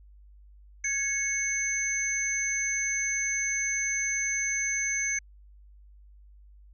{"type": "tone cluster", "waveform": "sine", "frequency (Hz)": [1667, 2198, 6190], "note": ["G#6", "C#7", "G8"], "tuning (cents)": [6, -15, -23], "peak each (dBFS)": [-35, -30, -29], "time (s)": [0.84, 5.19], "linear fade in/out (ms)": 5, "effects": ["added 50 Hz sine -50 dBFS peak until 6.73 s"]}